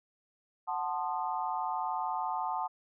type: chord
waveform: sine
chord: F# diminished seventh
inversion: none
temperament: equal with one note detuned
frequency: 740 / 880 / 1046.5 / 1225.2 Hz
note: F#5 / A5 / C6 / Eb6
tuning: 0 / 0 / 0 / -27 cents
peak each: -36 / -34 / -38 / -40 dBFS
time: 0.67-2.68 s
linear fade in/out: 20 ms
effects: none